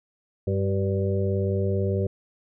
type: harmonic tone with a mistuned harmonic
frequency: 98 Hz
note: G2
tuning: in tune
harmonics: 1 / 2 / 4 / 5 / 6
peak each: -24 / -30 / -28 / -31 / -34 dBFS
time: 0.47-2.07 s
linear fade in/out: 5 ms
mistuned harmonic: 4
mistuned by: -30 cents
effects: none